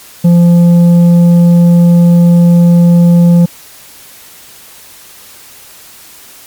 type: tone with tanh clipping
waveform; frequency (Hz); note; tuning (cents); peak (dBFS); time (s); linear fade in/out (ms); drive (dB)
sine; 172.5; F3; -21; -3; 0.24-3.46; 10; 6
effects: white hiss -35 dBFS RMS until 6.46 s + MP3 96 kbps